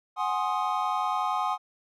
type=chord; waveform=triangle; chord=Ab dominant seventh; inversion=third; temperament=equal with one note detuned; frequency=740 / 830.6 / 1054.4 / 1244.5 Hz; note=Gb5 / Ab5 / C6 / Eb6; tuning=0 / 0 / +13 / 0 cents; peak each=-29 dBFS; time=0.16-1.58 s; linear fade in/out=50 ms; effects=none